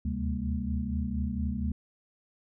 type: tone cluster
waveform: sine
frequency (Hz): 73.7 / 78 / 130 / 200.5 / 232.3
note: D2 / D#2 / C3 / G3 / A#3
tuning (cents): +7 / +5 / -11 / +39 / -6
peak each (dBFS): -32 / -37 / -40 / -34 / -35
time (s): 0.05-1.72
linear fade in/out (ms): 5
effects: none